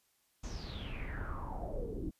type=noise with low-pass filter sweep; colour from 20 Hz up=brown; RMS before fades=-40 dBFS; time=0.43-2.11 s; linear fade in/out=10 ms; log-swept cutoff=6700 to 290 Hz; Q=8; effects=white hiss -74 dBFS RMS until 2.19 s + resampled to 32000 Hz